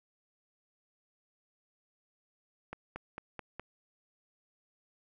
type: accelerating click train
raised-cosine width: 0.5 ms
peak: -25 dBFS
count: 5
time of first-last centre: 2.73-3.596 s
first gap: 230 ms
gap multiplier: 0.96
effects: none